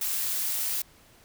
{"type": "noise", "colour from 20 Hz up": "blue", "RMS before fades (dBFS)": -29, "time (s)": [0.01, 0.82], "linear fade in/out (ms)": 5, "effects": ["pink hiss -57 dBFS RMS until 1.24 s"]}